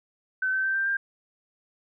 sine tone with pitch steps, 1524 / 1540.8 / 1557.8 / 1575 / 1592.4 Hz, G6 / G6 / G6 / G6 / G6, -49 / -30 / -11 / +8 / +27 cents, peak -23 dBFS, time 0.42-0.97 s, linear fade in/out 5 ms, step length 110 ms, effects none

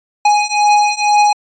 square beating tone pair, 830.6 / 832.7 Hz, G#5 / G#5, 0 / +4 cents, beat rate 2.1 Hz, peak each -14 / -13 dBFS, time 0.25-1.33 s, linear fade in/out 5 ms, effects resampled to 16000 Hz

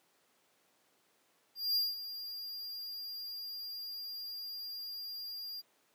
square tone with ADSR envelope, 4797 Hz, D8, 36 cents sharp, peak -28 dBFS, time 1.55-5.62 s, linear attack 210 ms, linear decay 190 ms, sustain -13 dB, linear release 26 ms, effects pink hiss -71 dBFS RMS until 5.94 s + high-pass 300 Hz 12 dB/octave

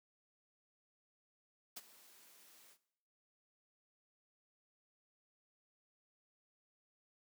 white noise with ADSR envelope, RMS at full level -45 dBFS, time 1.76-2.78 s, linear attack 12 ms, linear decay 30 ms, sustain -18 dB, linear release 68 ms, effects noise-tail reverb RT60 0.8 s tail -18 dB re dry + high-pass 200 Hz 12 dB/octave

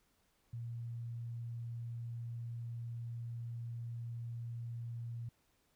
sine tone, 117.4 Hz, A#2, 13 cents sharp, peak -40 dBFS, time 0.53-5.29 s, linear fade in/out 5 ms, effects pink hiss -75 dBFS RMS until 5.75 s

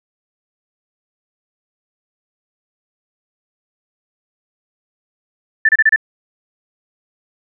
sine tone bursts, 1765 Hz, A6, 5 cents sharp, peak -7 dBFS, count 5, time 5.65-5.961 s, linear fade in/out 5 ms, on 39 ms, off 29 ms, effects none

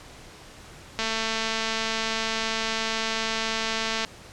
click train, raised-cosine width 0.2 ms, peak -10 dBFS, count 683, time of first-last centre 0.99-4.048 s, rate 223 Hz, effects pink hiss -46 dBFS RMS until 4.32 s + low-pass 8000 Hz 12 dB/octave

